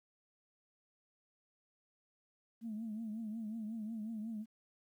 sine tone with vibrato, 220 Hz, A3, in tune, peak -38 dBFS, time 2.61-4.46 s, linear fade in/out 50 ms, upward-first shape triangle, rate 5.5 Hz, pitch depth 100 cents each way, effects tanh soft clip ceiling -35 dBFS + 12-bit

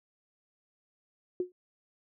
sine tone with exponential decay, 361.5 Hz, F#4, 40 cents flat, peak -24 dBFS, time 1.4-1.52 s, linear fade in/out 2 ms, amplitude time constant 25 ms, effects none

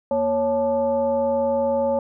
sine tone with frequency modulation, 554.4 Hz, C#5, in tune, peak -18 dBFS, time 0.11-1.99 s, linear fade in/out 2 ms, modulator 319 Hz, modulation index 0.7, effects none

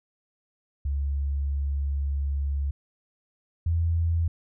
sine tone pair in turn, 70.1 / 83.36 Hz, C#2 / E2, +20 / +20 cents, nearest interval minor third, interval 300 cents, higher second, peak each -24 / -21 dBFS, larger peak second, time 0.85-2.71 / 3.66-4.28 s, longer first, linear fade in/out 5 ms, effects none

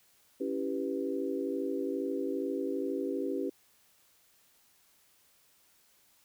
sine chord, C# half-diminished seventh, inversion none, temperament equal, 277.2 / 329.6 / 392 / 493.9 Hz, C#4 / E4 / G4 / B4, 0 / 0 / 0 / 0 cents, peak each -35 / -38 / -35 / -38 dBFS, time 0.4-3.5 s, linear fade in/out 10 ms, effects white hiss -66 dBFS RMS until 6.24 s

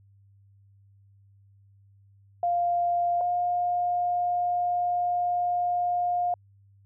sine tone pair in turn, 698.5 / 709.1 Hz, F5 / F5, 0 / +26 cents, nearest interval unison, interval 26 cents, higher second, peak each -22 / -23 dBFS, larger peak first, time 2.43-3.21 / 3.21-6.34 s, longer second, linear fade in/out 2 ms, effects added 99 Hz sine -55 dBFS peak until 6.85 s

